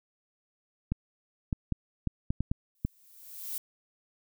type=clicks; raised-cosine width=5 ms; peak=-16 dBFS; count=8; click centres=0.92 / 1.528 / 1.723 / 2.073 / 2.305 / 2.406 / 2.515 / 2.85 s
type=noise with exponential growth; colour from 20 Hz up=violet; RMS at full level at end=-34 dBFS; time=2.75-3.58 s; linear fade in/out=1 ms; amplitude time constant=180 ms
effects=none